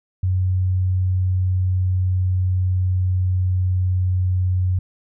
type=tone with pitch glide; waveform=sine; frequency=92.5 to 91.75 Hz; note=F#2 to F#2; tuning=0 to -14 cents; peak=-16 dBFS; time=0.23-4.79 s; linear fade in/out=5 ms; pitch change=-14 cents; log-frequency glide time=0.9-4.49 s; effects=none